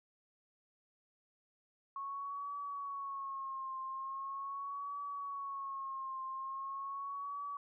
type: tone with vibrato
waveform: sine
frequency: 1098 Hz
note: C#6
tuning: 17 cents flat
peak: -39 dBFS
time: 1.96-7.57 s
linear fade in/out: 2 ms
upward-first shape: triangle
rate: 0.41 Hz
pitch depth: 71 cents each way
effects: none